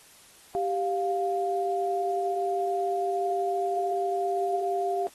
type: tone pair together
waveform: sine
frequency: 392 / 702.1 Hz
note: G4 / F5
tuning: 0 / +9 cents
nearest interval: minor seventh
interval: 1009 cents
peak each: -28 / -27 dBFS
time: 0.55-5.07 s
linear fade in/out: 0 ms
effects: white hiss -54 dBFS RMS until 5.14 s + AAC 32 kbps